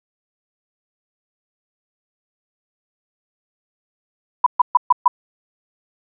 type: tone bursts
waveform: sine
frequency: 987.8 Hz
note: B5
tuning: in tune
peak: -7 dBFS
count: 5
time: 4.44-5.08 s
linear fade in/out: 5 ms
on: 24 ms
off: 130 ms
effects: none